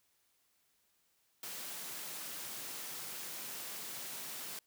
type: high-pass noise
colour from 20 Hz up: white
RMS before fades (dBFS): -44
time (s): 1.43-4.59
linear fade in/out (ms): 2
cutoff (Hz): 120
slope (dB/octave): 96
effects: white hiss -75 dBFS RMS until 4.66 s